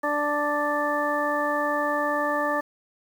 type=harmonic tone; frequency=293.7 Hz; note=D4; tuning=in tune; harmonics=1 / 2 / 3 / 4 / 6; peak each=-31 / -27 / -30 / -28 / -29 dBFS; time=0.03-2.61 s; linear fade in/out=10 ms; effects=8-bit